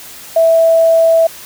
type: tone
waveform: sine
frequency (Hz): 657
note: E5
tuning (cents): -6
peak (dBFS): -6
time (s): 0.36-1.27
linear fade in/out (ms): 5
effects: white hiss -33 dBFS RMS until 1.45 s